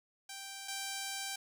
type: tone pair in turn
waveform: 5% pulse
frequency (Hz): 784 / 784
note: G5 / G5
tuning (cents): 0 / 0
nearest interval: unison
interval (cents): 0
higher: neither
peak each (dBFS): -32 / -26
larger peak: second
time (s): 0.29-0.68 / 0.68-1.36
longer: second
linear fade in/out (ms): 5
effects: none